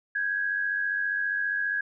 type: tone pair together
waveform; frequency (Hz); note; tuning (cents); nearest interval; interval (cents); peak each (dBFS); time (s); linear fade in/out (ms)
sine; 1566.3 / 1661.2; G6 / G#6; -2 / 0; minor second; 102; -32 / -26; 0.15-1.81; 5
effects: none